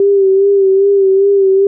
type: tone with vibrato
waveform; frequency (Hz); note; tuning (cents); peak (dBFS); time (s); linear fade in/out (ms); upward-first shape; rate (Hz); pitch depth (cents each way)
sine; 392; G4; 0; -6; 0-1.67; 2; sine; 2.5; 42
effects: none